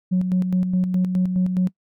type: tone with tremolo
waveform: sine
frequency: 183.2 Hz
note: F#3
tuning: 17 cents flat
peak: -14 dBFS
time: 0.11-1.69 s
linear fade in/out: 20 ms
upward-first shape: square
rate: 4.8 Hz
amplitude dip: 50%
effects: noise-tail reverb RT60 0.1 s tail -24 dB re dry + tanh soft clip ceiling -13 dBFS